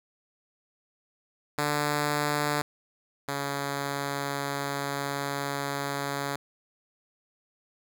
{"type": "tone pair in turn", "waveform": "5% pulse", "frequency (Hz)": [147.2, 140.83], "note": ["D3", "C#3"], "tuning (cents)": [4, 28], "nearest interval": "minor second", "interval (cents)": 76, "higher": "first", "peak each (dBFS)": [-14, -18], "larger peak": "first", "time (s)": [[1.58, 2.62], [3.28, 6.36]], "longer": "second", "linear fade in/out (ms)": 5, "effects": []}